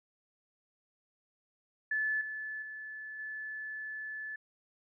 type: tone with level steps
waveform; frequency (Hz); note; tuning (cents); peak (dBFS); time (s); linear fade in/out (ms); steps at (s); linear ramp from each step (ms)
sine; 1734; A6; -26; -29 / -37 / -41 / -38; 1.91-4.36; 5; 2.21 / 2.62 / 3.19; 2
effects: none